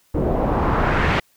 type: noise with low-pass filter sweep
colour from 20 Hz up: pink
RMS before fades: -19 dBFS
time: 0.14-1.2 s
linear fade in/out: 5 ms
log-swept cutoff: 460 to 2400 Hz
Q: 1.5
effects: white hiss -60 dBFS RMS until 1.36 s